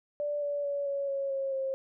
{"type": "tone with pitch steps", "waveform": "sine", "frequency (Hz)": [585, 576.3, 567.7, 559.2, 550.9, 542.7, 534.6], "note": ["D5", "D5", "C#5", "C#5", "C#5", "C#5", "C5"], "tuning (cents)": [-7, -33, 41, 15, -11, -37, 37], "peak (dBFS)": -29, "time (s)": [0.2, 1.74], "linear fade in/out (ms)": 0, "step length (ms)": 220, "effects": []}